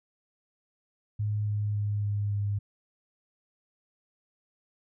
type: tone with pitch steps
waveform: sine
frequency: 105 / 104.21 / 103.43 / 102.66 / 101.89 Hz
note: G#2 / G#2 / G#2 / G#2 / G#2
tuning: +19 / +6 / -7 / -20 / -33 cents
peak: -26 dBFS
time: 1.19-2.59 s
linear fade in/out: 10 ms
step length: 280 ms
effects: none